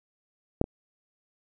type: clicks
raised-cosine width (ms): 2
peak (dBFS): -6 / -20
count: 2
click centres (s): 0.614 / 0.641
effects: none